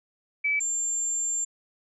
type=tone pair in turn; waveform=sine; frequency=2300 / 7322 Hz; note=D7 / A#8; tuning=-37 / -32 cents; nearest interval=octave + minor sixth; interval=2005 cents; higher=second; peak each=-22 / -25 dBFS; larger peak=first; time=0.44-0.6 / 0.6-1.45 s; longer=second; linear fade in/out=10 ms; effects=none